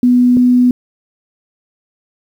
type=tone pair in turn; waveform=sine; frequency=246.9 / 247.9 Hz; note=B3 / B3; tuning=0 / +7 cents; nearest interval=unison; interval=7 cents; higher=second; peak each=-6 dBFS; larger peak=neither; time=0.03-0.37 / 0.37-0.71 s; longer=neither; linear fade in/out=2 ms; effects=7-bit